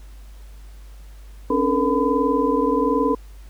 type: tone cluster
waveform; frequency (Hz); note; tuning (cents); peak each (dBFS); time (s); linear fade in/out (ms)
sine; 268.2 / 289.3 / 439.3 / 478.4 / 1007; C4 / D4 / A4 / A#4 / B5; +43 / -26 / -3 / +45 / +33; -23; 1.5-3.15; 5
effects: added 50 Hz sine -38 dBFS peak until 3.49 s + pink hiss -54 dBFS RMS until 3.49 s